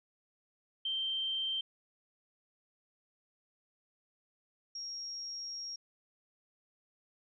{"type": "tone pair in turn", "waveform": "sine", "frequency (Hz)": [3136, 5588], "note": ["G7", "F8"], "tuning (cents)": [0, 0], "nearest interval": "minor seventh", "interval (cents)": 1000, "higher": "second", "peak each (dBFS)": [-32, -39], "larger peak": "first", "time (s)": [[0.85, 1.61], [4.75, 5.76]], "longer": "second", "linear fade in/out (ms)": 5, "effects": []}